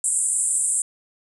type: band-pass noise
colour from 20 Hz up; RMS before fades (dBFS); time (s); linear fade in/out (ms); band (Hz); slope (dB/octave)
pink; -22; 0.04-0.82; 2; 7700 to 9800; 96
effects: none